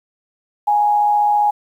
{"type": "tone with amplitude modulation", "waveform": "sine", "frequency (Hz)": 830.6, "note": "G#5", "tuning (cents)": 0, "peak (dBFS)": -10, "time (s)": [0.67, 1.51], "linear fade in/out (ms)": 10, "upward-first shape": "sine", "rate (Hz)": 115, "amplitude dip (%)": 40, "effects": ["8-bit"]}